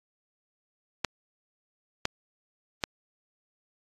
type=clicks; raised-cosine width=0.2 ms; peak=-8 dBFS; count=3; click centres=1.047 / 2.054 / 2.838 s; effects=AAC 32 kbps